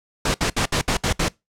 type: noise bursts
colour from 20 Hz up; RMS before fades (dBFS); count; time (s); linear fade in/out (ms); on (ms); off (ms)
pink; -20; 7; 0.25-1.285; 5; 93; 64
effects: noise-tail reverb RT60 0.2 s tail -23 dB re dry + low-pass 8000 Hz 12 dB/octave